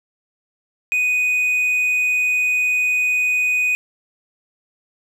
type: tone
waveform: triangle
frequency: 2489 Hz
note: D#7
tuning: in tune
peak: -14 dBFS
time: 0.92-3.75 s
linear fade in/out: 0 ms
effects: none